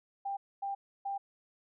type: tone bursts at uneven times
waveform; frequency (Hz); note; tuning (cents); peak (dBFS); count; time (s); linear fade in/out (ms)
sine; 793; G5; +20; -33; 3; 0.25-0.37 / 0.62-0.75 / 1.05-1.18; 10
effects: none